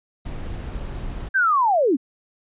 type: noise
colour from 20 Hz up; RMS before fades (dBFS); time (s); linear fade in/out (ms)
brown; -30; 0.25-1.29; 10
type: linear sweep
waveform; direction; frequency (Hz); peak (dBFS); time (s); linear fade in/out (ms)
sine; down; 1609 to 233.1; -15; 1.34-1.97; 20
effects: resampled to 8000 Hz